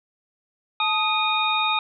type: tone cluster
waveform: sine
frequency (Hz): 868 / 1251 / 2464 / 3711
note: A5 / D#6 / D#7 / A#7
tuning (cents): -24 / +9 / -17 / -9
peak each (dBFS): -25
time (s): 0.8-1.79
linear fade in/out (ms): 2
effects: none